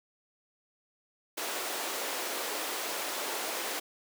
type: high-pass noise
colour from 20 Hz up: pink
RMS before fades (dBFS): -35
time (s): 1.37-3.8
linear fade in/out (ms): 10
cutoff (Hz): 350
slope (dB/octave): 24
effects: none